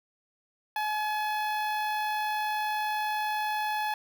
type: tone with notch filter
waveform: sawtooth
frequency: 850 Hz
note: G#5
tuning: 40 cents sharp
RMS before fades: -30 dBFS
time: 0.76-3.94 s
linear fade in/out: 2 ms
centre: 7600 Hz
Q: 0.56
effects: none